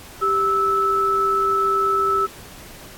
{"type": "tone pair together", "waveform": "sine", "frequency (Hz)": [392.6, 1309], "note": ["G4", "E6"], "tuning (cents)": [3, -13], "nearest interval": "octave + major sixth", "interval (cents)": 2084, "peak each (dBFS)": [-23, -17], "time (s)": [0.21, 2.27], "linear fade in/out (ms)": 20, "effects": ["pink hiss -41 dBFS RMS until 2.97 s", "AAC 64 kbps"]}